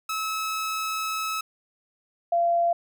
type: tone pair in turn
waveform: sawtooth / sine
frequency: 1295 / 686 Hz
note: E6 / F5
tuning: -31 / -31 cents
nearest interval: major seventh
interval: 1100 cents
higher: first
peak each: -23 / -19 dBFS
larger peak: second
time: 0.09-1.41 / 2.32-2.73 s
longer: first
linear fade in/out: 5 ms
effects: none